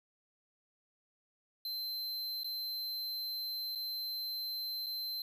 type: tone with dropouts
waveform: square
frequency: 4100 Hz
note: C8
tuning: 36 cents flat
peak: -37 dBFS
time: 1.65-5.22 s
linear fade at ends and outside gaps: 2 ms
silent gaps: 2.434-2.444 / 3.751-3.756 / 4.862-4.866 s
effects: none